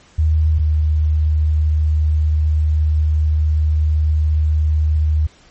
sine tone pair in turn, 78.1 / 76.89 Hz, D#2 / D#2, +7 / -20 cents, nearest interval unison, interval 27 cents, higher first, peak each -11 / -12 dBFS, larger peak first, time 0.18-0.59 / 0.59-5.27 s, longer second, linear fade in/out 10 ms, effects pink hiss -49 dBFS RMS until 5.5 s + MP3 32 kbps

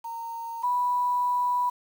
sine tone pair in turn, 923 / 983 Hz, A#5 / B5, -17 / -8 cents, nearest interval minor second, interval 109 cents, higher second, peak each -32 / -22 dBFS, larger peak second, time 0.04-0.63 / 0.63-1.7 s, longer second, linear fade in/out 10 ms, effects 8-bit

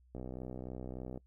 click train, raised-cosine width 2 ms, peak -30 dBFS, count 66, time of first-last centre 0.15-1.175 s, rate 63.4 Hz, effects noise-tail reverb RT60 0.1 s tail -23 dB re dry + added 62 Hz sine -62 dBFS peak until 1.26 s

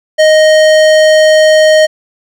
sine tone with hard clipping, 622.3 Hz, D#5, in tune, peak -5 dBFS, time 0.18-1.87 s, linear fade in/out 20 ms, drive 17 dB, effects none

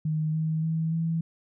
sine tone with pitch steps, 155.56 / 158.37 / 161.23 / 164.15 Hz, D#3 / D#3 / E3 / E3, 0 / +31 / -38 / -7 cents, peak -24 dBFS, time 0.05-1.21 s, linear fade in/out 5 ms, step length 290 ms, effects none

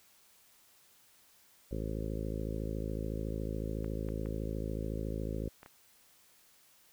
harmonic tone, 53.9 Hz, A1, 35 cents flat, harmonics 1 / 2 / 3 / 4 / 5 / 6 / 7 / 8 / 9 / 10, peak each -38 / -41 / -43 / -44 / -45 / -46 / -46 / -47 / -48 / -48 dBFS, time 1.71-5.49 s, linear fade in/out 5 ms
clicks, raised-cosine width 0.5 ms, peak -35 dBFS, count 5, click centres 3.845 / 4.088 / 4.259 / 5.631 / 5.661 s
effects white hiss -64 dBFS RMS until 6.92 s

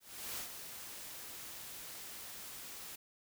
white noise with ADSR envelope, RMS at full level -41 dBFS, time 0-2.96 s, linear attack 370 ms, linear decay 110 ms, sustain -7 dB, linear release 10 ms, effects none

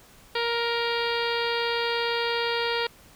harmonic tone, 468.6 Hz, A#4, 9 cents sharp, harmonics 1 / 2 / 3 / 4 / 5 / 6 / 7 / 8 / 9 / 10, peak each -28 / -31 / -33 / -34 / -35 / -36 / -36 / -37 / -38 / -38 dBFS, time 0.35-2.87 s, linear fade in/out 5 ms, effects pink hiss -53 dBFS RMS until 3.15 s

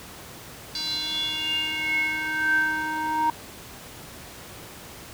square tone with band-pass filter sweep, 311.8 Hz, D#4, 4 cents sharp, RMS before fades -26 dBFS, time 0.75-3.3 s, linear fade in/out 2 ms, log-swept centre 4500 to 1000 Hz, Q 9.4, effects pink hiss -42 dBFS RMS until 5.13 s + high-pass 60 Hz 12 dB/octave

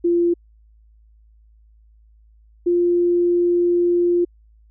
sine tone pair in turn, 344.8 / 349.4 Hz, F4 / F4, -22 / +1 cents, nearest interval unison, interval 23 cents, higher second, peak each -14 dBFS, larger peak neither, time 0.04-0.34 / 2.66-4.25 s, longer second, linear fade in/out 10 ms, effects added 54 Hz sine -49 dBFS peak until 4.7 s

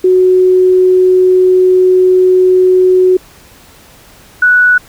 sine tone pair in turn, 369 / 1476 Hz, F#4 / F#6, -5 / -5 cents, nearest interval 2 octaves, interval 2400 cents, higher second, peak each -4 dBFS, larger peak neither, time 0.04-3.17 / 4.42-4.78 s, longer first, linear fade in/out 5 ms, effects pink hiss -40 dBFS RMS until 4.88 s

